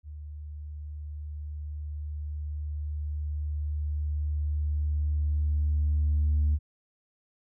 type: tone with level ramp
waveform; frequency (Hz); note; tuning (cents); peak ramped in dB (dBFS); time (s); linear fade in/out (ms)
sine; 74.7; D2; +30; -38 to -19; 0.03-6.59; 50
effects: tanh soft clip ceiling -19 dBFS